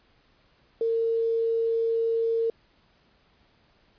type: tone with quantisation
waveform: sine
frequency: 456.2 Hz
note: A#4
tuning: 37 cents flat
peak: -22 dBFS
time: 0.81-2.5 s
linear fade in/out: 2 ms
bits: 8
effects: pink hiss -63 dBFS RMS until 3.98 s + resampled to 11025 Hz